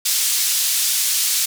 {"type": "band-pass noise", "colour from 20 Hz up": "pink", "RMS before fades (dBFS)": -19, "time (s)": [0.05, 1.46], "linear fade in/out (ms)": 10, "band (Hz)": [4700, 15000], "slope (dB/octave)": 12, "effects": []}